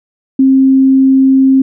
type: tone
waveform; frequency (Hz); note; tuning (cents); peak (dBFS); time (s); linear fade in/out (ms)
sine; 266.3; C4; +31; -4; 0.39-1.62; 5
effects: none